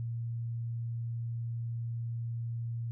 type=tone; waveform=sine; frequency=116.54 Hz; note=A#2; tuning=in tune; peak=-33 dBFS; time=0-2.91 s; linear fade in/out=0 ms; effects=none